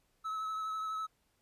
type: tone with vibrato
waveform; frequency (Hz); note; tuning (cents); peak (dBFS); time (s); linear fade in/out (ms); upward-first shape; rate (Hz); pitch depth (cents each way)
triangle; 1294; E6; -32; -33; 0.24-1.07; 20; triangle; 12; 25
effects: pink hiss -75 dBFS RMS until 1.41 s + resampled to 32000 Hz